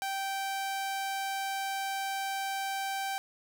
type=tone; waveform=sawtooth; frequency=780 Hz; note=G5; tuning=9 cents flat; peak=-28 dBFS; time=0.02-3.18 s; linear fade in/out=0 ms; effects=none